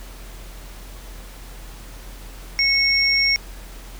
sine tone pair together, 2196 / 5548 Hz, C#7 / F8, -17 / -12 cents, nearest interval octave + major third, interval 1605 cents, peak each -18 dBFS, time 2.59-3.36 s, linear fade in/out 0 ms, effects added 43 Hz sine -36 dBFS peak until 3.99 s + pink hiss -43 dBFS RMS until 3.99 s

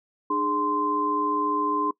sine tone cluster, 301.3 / 415.9 / 1039 Hz, D4 / G#4 / C6, +44 / +2 / -12 cents, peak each -28 / -31 / -24 dBFS, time 0.3-1.91 s, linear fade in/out 5 ms, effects noise-tail reverb RT60 0.1 s tail -21 dB re dry

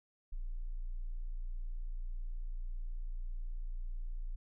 sine tone, 29.14 Hz, A#0, in tune, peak -36 dBFS, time 0.32-4.36 s, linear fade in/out 10 ms, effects none

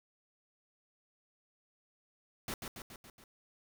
pink noise with echo, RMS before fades -39 dBFS, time 2.48-2.54 s, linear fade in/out 2 ms, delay 140 ms, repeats 5, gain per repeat -4 dB, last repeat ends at 3.24 s, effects none

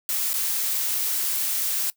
blue noise with dropouts, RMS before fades -25 dBFS, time 0.09-1.9 s, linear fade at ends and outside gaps 0 ms, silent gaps 0.332-0.34 s, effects noise-tail reverb RT60 0.1 s tail -20 dB re dry

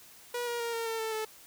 sawtooth tone with pitch steps, 483.7 / 475.4 / 467.2 / 459.2 / 451.3 / 443.6 / 435.9 Hz, B4 / A#4 / A#4 / A#4 / A4 / A4 / A4, -36 / +34 / +4 / -26 / +44 / +14 / -16 cents, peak -28 dBFS, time 0.34-1.25 s, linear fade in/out 5 ms, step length 130 ms, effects white hiss -54 dBFS RMS until 1.46 s

